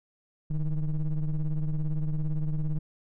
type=ring-modulated tone; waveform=triangle; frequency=80.2 Hz; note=E2; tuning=47 cents flat; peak=-20 dBFS; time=0.5-2.79 s; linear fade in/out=10 ms; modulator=71.4 Hz; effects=none